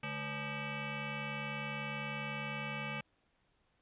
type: tone with frequency modulation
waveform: sine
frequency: 1211 Hz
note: D#6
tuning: 47 cents flat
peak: -37 dBFS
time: 0.03-3.01 s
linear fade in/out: 5 ms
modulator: 356 Hz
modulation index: 4.6
effects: pink hiss -75 dBFS RMS until 3.81 s + resampled to 8000 Hz

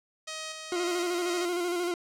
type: tone with tremolo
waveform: 5% pulse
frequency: 630 Hz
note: D#5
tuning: 21 cents sharp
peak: -24 dBFS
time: 0.27-1.46 s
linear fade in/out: 10 ms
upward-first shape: square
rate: 2 Hz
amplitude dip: 35%
type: tone with vibrato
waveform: 40% pulse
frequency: 351.3 Hz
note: F4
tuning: 10 cents sharp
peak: -27 dBFS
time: 0.72-1.94 s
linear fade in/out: 2 ms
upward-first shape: square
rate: 13 Hz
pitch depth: 34 cents each way
type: noise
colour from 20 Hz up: blue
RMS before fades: -41 dBFS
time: 0.83-1.93 s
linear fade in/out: 50 ms
effects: low-pass 9000 Hz 12 dB/octave

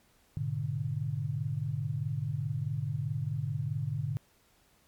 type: chord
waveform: sine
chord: G# diminished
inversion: none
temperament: equal with one note detuned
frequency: 103.83 / 122.05 / 146.83 Hz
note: G#2 / B2 / D3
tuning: 0 / -20 / 0 cents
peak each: -36 / -35 / -33 dBFS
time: 0.37-4.17 s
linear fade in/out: 0 ms
effects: pink hiss -66 dBFS RMS until 4.87 s + MP3 96 kbps

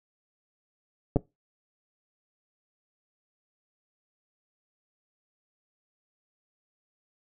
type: clicks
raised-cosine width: 2 ms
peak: -10 dBFS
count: 2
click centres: 1.16 / 1.167 s
effects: noise-tail reverb RT60 0.2 s tail -20 dB re dry

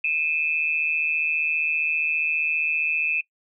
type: tone pair together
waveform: sine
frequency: 2459 / 2614 Hz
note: D#7 / E7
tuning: -21 / -15 cents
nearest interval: minor second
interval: 106 cents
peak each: -23 dBFS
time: 0.04-3.21 s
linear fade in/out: 5 ms
effects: noise-tail reverb RT60 0.1 s tail -21 dB re dry

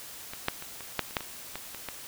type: clicks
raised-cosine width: 0.3 ms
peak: -22 / -9 / -23 / -25 / -9 / -29 / -10 / -21 / -19 / -24 / -18 dBFS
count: 11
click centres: 0.335 / 0.484 / 0.624 / 0.807 / 0.993 / 1.109 / 1.168 / 1.207 / 1.556 / 1.747 / 1.887 s
effects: white hiss -44 dBFS RMS until 2.07 s

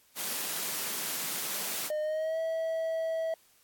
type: high-pass noise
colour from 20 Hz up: white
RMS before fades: -34 dBFS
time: 0.15-1.91 s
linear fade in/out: 50 ms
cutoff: 140 Hz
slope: 48 dB/octave
type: tone with pitch glide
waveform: triangle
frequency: 610 to 650 Hz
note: D#5 to E5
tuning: -34 to -24 cents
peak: -27 dBFS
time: 1.9-3.34 s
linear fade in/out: 2 ms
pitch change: +110 cents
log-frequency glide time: 2.01-2.39 s
effects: white hiss -64 dBFS RMS until 3.63 s + AAC 64 kbps

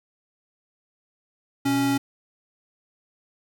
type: tone pair together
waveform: square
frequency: 123.47 / 277.5 Hz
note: B2 / C#4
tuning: 0 / +2 cents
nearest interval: octave + major second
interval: 1402 cents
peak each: -31 / -21 dBFS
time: 1.65-1.98 s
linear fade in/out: 10 ms
effects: none

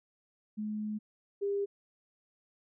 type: tone pair in turn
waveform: sine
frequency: 212.6 / 401.3 Hz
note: G#3 / G4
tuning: +41 / +41 cents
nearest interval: major seventh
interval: 1100 cents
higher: second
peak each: -33 / -29 dBFS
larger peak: second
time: 0.57-0.99 / 1.41-1.66 s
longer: first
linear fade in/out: 20 ms
effects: none

